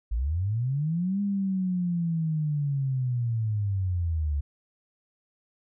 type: linear two-way sweep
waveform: sine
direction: up then down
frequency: 49.89 to 203.4 to 70 Hz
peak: -24 dBFS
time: 0.11-4.41 s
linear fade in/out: 10 ms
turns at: 1.21 s
effects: none